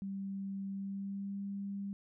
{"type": "tone with pitch glide", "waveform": "sine", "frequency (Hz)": [195.6, 198.9], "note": ["G3", "G3"], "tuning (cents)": [-4, 25], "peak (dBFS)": -37, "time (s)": [0.02, 1.93], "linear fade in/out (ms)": 0, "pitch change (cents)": 29, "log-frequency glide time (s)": [0.69, 1.41], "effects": []}